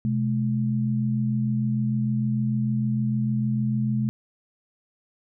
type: tone pair together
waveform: sine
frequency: 127.07 / 213.7 Hz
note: B2 / G#3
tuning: +50 / +50 cents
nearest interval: major sixth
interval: 900 cents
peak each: -24 dBFS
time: 0.05-4.09 s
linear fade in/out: 0 ms
effects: none